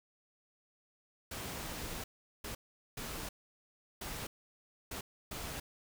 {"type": "noise bursts at uneven times", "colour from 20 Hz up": "pink", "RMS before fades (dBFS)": -42, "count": 6, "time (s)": [[1.31, 2.04], [2.44, 2.55], [2.97, 3.29], [4.01, 4.27], [4.91, 5.01], [5.31, 5.6]], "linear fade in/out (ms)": 5, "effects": []}